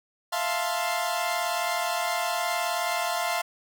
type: chord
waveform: sawtooth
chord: F major seventh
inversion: third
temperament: equal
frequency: 659.3 / 698.5 / 880 / 1046.5 Hz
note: E5 / F5 / A5 / C6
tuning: 0 / 0 / 0 / 0 cents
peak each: -29 / -25 / -30 / -28 dBFS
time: 0.32-3.42 s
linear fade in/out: 10 ms
effects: none